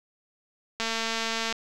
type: click train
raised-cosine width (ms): 0.2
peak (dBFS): -12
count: 165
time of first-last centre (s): 0.8-1.526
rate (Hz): 226
effects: none